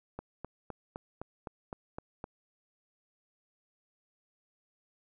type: click train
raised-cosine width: 1 ms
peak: -25 dBFS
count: 9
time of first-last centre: 0.19-2.241 s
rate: 3.9 Hz
effects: none